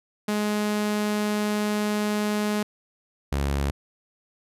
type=tone pair in turn; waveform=sawtooth; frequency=209.6 / 69.95 Hz; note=G#3 / C#2; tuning=+16 / +16 cents; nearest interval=octave + perfect fifth; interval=1900 cents; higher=first; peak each=-19 dBFS; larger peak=neither; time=0.28-2.63 / 3.32-3.71 s; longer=first; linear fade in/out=5 ms; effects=resampled to 32000 Hz